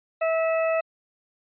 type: tone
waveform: 40% pulse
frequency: 650 Hz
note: E5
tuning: 24 cents flat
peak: -20 dBFS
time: 0.21-0.81 s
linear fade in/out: 10 ms
effects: resampled to 8000 Hz